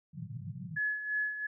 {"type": "band-pass noise", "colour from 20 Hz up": "white", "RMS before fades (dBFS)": -42, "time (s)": [0.13, 0.79], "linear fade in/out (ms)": 20, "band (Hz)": [100, 190], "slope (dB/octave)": 96}
{"type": "tone with tremolo", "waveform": "sine", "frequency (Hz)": 1702, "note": "G#6", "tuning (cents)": 42, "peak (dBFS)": -28, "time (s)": [0.76, 1.47], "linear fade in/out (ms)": 10, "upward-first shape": "sine", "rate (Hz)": 2.9, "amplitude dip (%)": 65}
{"effects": []}